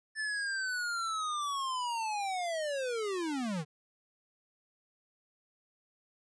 square linear sweep, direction down, 1760 to 142.3 Hz, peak -33 dBFS, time 0.15-3.65 s, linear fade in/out 50 ms, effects resampled to 22050 Hz

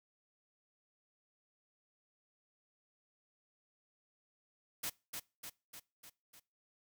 white noise with echo, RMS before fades -39 dBFS, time 4.83-4.9 s, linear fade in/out 10 ms, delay 300 ms, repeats 5, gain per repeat -4 dB, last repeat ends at 6.4 s, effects noise-tail reverb RT60 0.3 s tail -23 dB re dry

